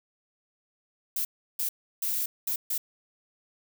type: noise bursts at uneven times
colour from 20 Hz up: violet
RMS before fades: -29 dBFS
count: 5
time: 1.16-1.25 / 1.59-1.69 / 2.02-2.26 / 2.47-2.56 / 2.7-2.78 s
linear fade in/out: 5 ms
effects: none